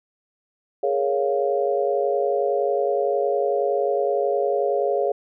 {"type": "chord", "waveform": "sine", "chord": "Bb minor seventh", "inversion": "third", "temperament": "equal", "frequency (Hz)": [415.3, 466.2, 554.4, 698.5], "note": ["Ab4", "Bb4", "Db5", "F5"], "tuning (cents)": [0, 0, 0, 0], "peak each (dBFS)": [-23, -28, -23, -26], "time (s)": [0.83, 5.12], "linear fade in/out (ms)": 5, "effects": []}